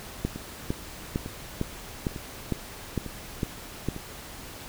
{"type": "two click trains", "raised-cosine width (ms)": 3, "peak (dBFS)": [-13, -22], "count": [9, 5], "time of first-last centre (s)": [[0.25, 3.886], [0.36, 3.964]], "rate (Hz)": [2.2, 1.11], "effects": ["pink hiss -42 dBFS RMS until 4.68 s"]}